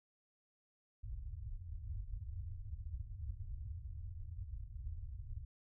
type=low-pass noise; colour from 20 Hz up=white; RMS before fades=-45 dBFS; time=1.03-5.45 s; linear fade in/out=10 ms; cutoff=100 Hz; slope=48 dB/octave; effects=none